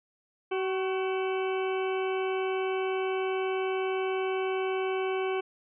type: harmonic tone with a mistuned harmonic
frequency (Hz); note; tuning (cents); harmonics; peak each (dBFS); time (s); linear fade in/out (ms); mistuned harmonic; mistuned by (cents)
379.2; F#4; +43; 1 / 2 / 3 / 4 / 6 / 7 / 8; -28 / -36 / -39 / -42 / -41 / -43 / -46; 0.51-5.41; 10; 3; -43
effects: none